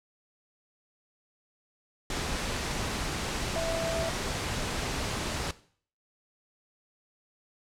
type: tone in noise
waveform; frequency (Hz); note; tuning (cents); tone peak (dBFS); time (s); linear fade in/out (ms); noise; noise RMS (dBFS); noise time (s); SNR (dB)
sine; 659.3; E5; 0; -28; 3.56-4.09; 2; pink; -32; 2.1-5.51; +1
effects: noise-tail reverb RT60 0.5 s tail -17 dB re dry + low-pass 8000 Hz 12 dB/octave